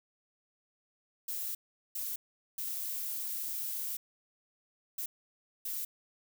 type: noise bursts at uneven times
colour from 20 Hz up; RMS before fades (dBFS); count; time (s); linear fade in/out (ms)
violet; -37; 5; 1.28-1.55 / 1.95-2.16 / 2.58-3.97 / 4.98-5.06 / 5.65-5.85; 5
effects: none